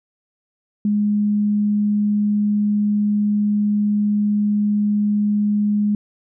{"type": "tone", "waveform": "sine", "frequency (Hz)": 207.7, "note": "G#3", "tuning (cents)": 0, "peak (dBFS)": -15, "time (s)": [0.85, 5.95], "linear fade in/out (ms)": 2, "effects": []}